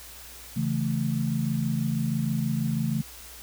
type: chord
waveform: sine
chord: A major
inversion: first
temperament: equal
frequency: 138.59 / 164.81 / 220 Hz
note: C#3 / E3 / A3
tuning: 0 / 0 / 0 cents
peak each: -28 / -29 / -28 dBFS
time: 0.56-3.02 s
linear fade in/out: 10 ms
effects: added 60 Hz sine -50 dBFS peak until 3.42 s + white hiss -45 dBFS RMS until 3.42 s